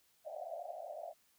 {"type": "band-pass noise", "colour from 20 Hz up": "white", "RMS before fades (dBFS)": -45, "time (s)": [0.24, 1.14], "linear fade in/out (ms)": 50, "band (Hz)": [580, 730], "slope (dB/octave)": 96, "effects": ["white hiss -72 dBFS RMS until 1.38 s"]}